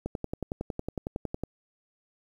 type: click train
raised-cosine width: 2 ms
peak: -18 dBFS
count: 16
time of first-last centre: 0.06-1.436 s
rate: 10.9 Hz
effects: 9-bit